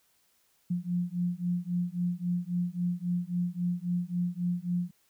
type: beating tone pair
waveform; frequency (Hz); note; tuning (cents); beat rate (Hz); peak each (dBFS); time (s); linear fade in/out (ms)
sine; 174.61 / 178.31; F3 / F3; 0 / +36; 3.7; -31 / -31; 0.7-4.91; 10
effects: white hiss -69 dBFS RMS until 5.09 s